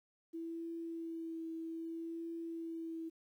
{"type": "tone with vibrato", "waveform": "sine", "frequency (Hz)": 329.6, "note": "E4", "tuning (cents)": 0, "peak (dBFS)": -40, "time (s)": [0.33, 3.1], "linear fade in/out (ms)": 20, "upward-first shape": "triangle", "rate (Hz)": 0.63, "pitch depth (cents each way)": 21, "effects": ["12-bit"]}